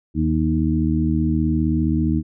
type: harmonic tone with a mistuned harmonic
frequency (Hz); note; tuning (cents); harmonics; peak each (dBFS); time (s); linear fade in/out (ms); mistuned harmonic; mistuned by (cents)
79.2; D#2; +31; 1 / 2 / 3 / 4; -22 / -22 / -22 / -22; 0.14-2.23; 50; 4; -22
effects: none